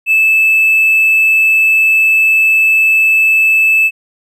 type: tone with hard clipping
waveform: triangle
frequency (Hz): 2622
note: E7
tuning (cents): -10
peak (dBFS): -7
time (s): 0.06-3.91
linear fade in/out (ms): 50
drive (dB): 4
effects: none